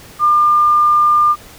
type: tone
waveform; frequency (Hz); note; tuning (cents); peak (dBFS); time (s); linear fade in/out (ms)
sine; 1200; D6; +37; -8; 0.19-1.36; 50
effects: pink hiss -39 dBFS RMS until 1.58 s